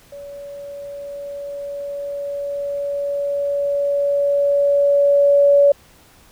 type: tone with level ramp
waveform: sine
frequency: 568 Hz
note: C#5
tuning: 42 cents sharp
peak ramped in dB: -32 to -8 dBFS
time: 0.12-5.72 s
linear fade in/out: 5 ms
effects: pink hiss -50 dBFS RMS until 6.31 s